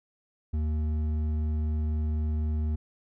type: tone with hard clipping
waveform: sine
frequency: 77 Hz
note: D#2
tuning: 17 cents flat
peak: -27 dBFS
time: 0.53-2.76 s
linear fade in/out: 10 ms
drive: 7 dB
effects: none